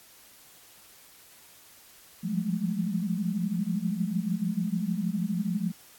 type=tone cluster; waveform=sine; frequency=171.1 / 177.8 / 197 / 204.2 / 216.5 Hz; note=F3 / F3 / G3 / G#3 / A3; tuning=-35 / +31 / +9 / -29 / -28 cents; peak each=-34 / -31 / -39 / -32 / -32 dBFS; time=2.23-5.72 s; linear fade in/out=20 ms; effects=white hiss -54 dBFS RMS until 5.98 s + AAC 64 kbps